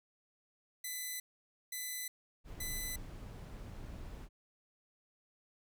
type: tone bursts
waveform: 5% pulse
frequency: 2005 Hz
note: B6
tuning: 26 cents sharp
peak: -29 dBFS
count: 3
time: 0.84-2.96 s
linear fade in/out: 5 ms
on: 360 ms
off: 520 ms
type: noise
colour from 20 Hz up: brown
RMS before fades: -46 dBFS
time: 2.44-4.29 s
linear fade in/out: 50 ms
effects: none